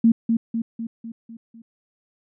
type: tone with echo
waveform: sine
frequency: 228.6 Hz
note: A#3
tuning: 34 cents flat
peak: -11 dBFS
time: 0.04-0.12 s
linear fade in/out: 5 ms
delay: 250 ms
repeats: 6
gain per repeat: -5 dB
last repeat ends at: 1.62 s
effects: none